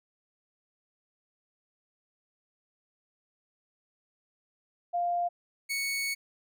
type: tone pair in turn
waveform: sine / sawtooth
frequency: 699 / 2219 Hz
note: F5 / C#7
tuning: +1 / +1 cents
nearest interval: octave + minor sixth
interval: 2000 cents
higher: second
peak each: -26 dBFS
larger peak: neither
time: 4.93-5.29 / 5.69-6.15 s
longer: second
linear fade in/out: 20 ms
effects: none